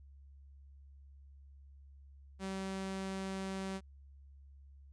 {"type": "tone", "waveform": "sawtooth", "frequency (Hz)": 191.9, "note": "G3", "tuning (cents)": -37, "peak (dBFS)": -34, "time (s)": [2.39, 3.81], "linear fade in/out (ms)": 50, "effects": ["added 69 Hz sine -54 dBFS peak until 4.92 s", "resampled to 22050 Hz"]}